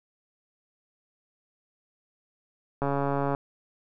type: click train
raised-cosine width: 1 ms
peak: -14 dBFS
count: 75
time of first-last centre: 2.82-3.349 s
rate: 140 Hz
effects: none